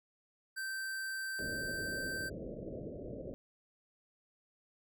square tone, 1557 Hz, G6, 12 cents flat, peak -38 dBFS, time 0.56-2.3 s, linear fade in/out 20 ms
white low-pass noise, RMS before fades -44 dBFS, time 1.39-3.34 s, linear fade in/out 0 ms, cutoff 620 Hz, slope 96 dB/octave
effects none

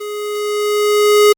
square tone with level ramp, 417.4 Hz, G#4, 9 cents sharp, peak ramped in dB -24 to -6 dBFS, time 0-1.33 s, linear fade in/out 10 ms, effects Opus 32 kbps

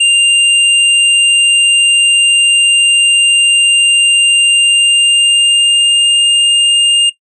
square tone with pitch glide, 2794 to 2812 Hz, F7 to F7, 0 to +11 cents, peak -6 dBFS, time 0-7.1 s, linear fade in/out 10 ms, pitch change +11 cents, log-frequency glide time 4.48-6.13 s, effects noise-tail reverb RT60 0.1 s tail -17 dB re dry + resampled to 22050 Hz

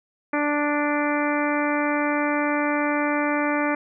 harmonic tone, 293.7 Hz, D4, in tune, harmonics 1 / 2 / 3 / 4 / 5 / 6 / 7 / 8, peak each -24 / -27 / -29 / -30 / -31 / -32 / -32 / -33 dBFS, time 0.33-3.75 s, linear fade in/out 5 ms, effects none

